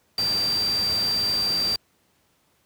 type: tone in noise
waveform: sine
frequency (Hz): 4699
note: D8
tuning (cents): 0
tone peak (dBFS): -21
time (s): 0.18-1.76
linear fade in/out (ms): 2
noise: pink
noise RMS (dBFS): -33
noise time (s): 0.18-1.76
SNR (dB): +9
effects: pink hiss -65 dBFS RMS until 2.65 s + high-pass 80 Hz 12 dB/octave